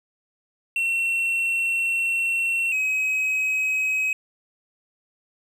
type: tone pair in turn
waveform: triangle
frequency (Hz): 2715 / 2541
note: F7 / D#7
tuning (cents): -50 / +36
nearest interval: minor second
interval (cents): 114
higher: first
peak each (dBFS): -19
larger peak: neither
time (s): 0.76-2.72 / 2.72-4.13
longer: first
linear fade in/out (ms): 2
effects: none